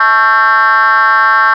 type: tone with frequency modulation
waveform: sine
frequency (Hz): 1339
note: E6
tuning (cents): +27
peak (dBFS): -4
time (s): 0-1.54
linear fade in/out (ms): 5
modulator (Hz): 234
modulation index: 1.6
effects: tanh soft clip ceiling -3 dBFS